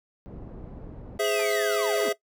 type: low-pass noise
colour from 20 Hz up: pink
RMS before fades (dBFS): -41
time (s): 0.26-1.18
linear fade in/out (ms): 0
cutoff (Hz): 480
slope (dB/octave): 12
type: chord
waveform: square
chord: Ab augmented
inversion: none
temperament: equal with one note detuned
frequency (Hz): 415.3 / 519.9 / 659.3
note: Ab4 / C5 / E5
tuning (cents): 0 / -11 / 0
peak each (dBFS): -27 / -33 / -27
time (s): 1.19-2.13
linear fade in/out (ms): 10
type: linear sweep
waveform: 40% pulse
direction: down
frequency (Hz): 2960 to 210.1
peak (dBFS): -32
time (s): 1.24-2.09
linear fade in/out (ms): 5
type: tone with exponential decay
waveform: 15% pulse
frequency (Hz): 440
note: A4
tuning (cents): 0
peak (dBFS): -29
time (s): 1.39-1.51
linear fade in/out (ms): 5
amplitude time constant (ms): 25
effects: noise-tail reverb RT60 0.1 s tail -18 dB re dry